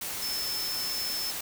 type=tone in noise; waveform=sine; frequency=5274 Hz; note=E8; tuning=in tune; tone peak=-31 dBFS; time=0.22-1.31 s; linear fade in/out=5 ms; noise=white; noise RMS=-35 dBFS; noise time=0.01-1.41 s; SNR=+1 dB; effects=none